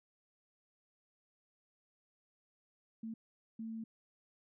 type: tone bursts at uneven times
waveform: sine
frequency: 224.1 Hz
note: A3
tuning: 32 cents sharp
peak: -40 dBFS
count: 2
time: 3.03-3.14 / 3.59-3.84 s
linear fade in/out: 5 ms
effects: none